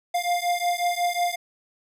square beating tone pair, 700 / 705.5 Hz, F5 / F5, +4 / +17 cents, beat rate 5.5 Hz, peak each -26 dBFS, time 0.14-1.36 s, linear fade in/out 10 ms, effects resampled to 32000 Hz

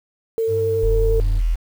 sine tone with vibrato, 450 Hz, A4, 39 cents sharp, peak -17 dBFS, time 0.38-1.2 s, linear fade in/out 0 ms, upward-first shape triangle, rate 11 Hz, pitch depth 13 cents each way
triangle tone with pitch glide, 100.8 to 96.86 Hz, G2 to G2, +49 to -20 cents, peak -22 dBFS, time 0.47-1.42 s, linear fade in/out 50 ms, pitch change -69 cents, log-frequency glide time 0.58-1 s
sine tone, 41.29 Hz, E1, 4 cents sharp, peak -15 dBFS, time 0.82-1.56 s, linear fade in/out 20 ms
effects tanh soft clip ceiling -5 dBFS + 7-bit

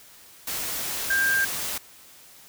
sine tone in noise, 1591 Hz, G6, 25 cents sharp, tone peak -20 dBFS, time 1.1-1.45 s, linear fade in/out 5 ms, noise white, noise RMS -30 dBFS, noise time 0.47-1.78 s, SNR +7 dB, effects white hiss -50 dBFS RMS until 2.48 s

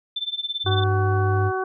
sine tone with tremolo, 3543 Hz, A7, 11 cents sharp, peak -22 dBFS, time 0.16-0.84 s, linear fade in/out 5 ms, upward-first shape sine, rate 18 Hz, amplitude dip 90%
triangle tone, 100 Hz, G2, 35 cents sharp, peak -17 dBFS, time 0.64-1.52 s, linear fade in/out 50 ms
harmonic tone, 376.2 Hz, F#4, 29 cents sharp, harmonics 1 / 2 / 3 / 4, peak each -25 / -28 / -30 / -31 dBFS, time 0.66-1.64 s, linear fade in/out 5 ms
effects none

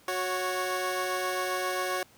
15% pulse tone pair together, 367.1 / 554.4 Hz, F#4 / C#5, -14 / 0 cents, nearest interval perfect fifth, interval 714 cents, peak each -25 dBFS, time 0.08-2.03 s, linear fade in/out 2 ms, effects pink hiss -58 dBFS RMS until 2.17 s + high-pass 80 Hz 12 dB/octave

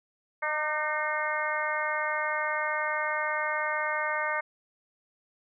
harmonic tone with a mistuned harmonic, 305.4 Hz, D#4, 32 cents flat, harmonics 2 / 3 / 4 / 5 / 6 / 7, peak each -34 / -34 / -34 / -34 / -34 / -34 dBFS, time 0.42-4.41 s, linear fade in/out 10 ms, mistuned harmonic 4, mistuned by -26 cents, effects none

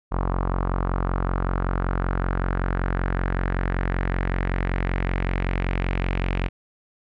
sawtooth tone with low-pass filter sweep, 45.26 Hz, F#1, 37 cents flat, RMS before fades -24 dBFS, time 0.11-6.49 s, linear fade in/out 20 ms, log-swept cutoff 1100 to 2500 Hz, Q 2.8, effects none

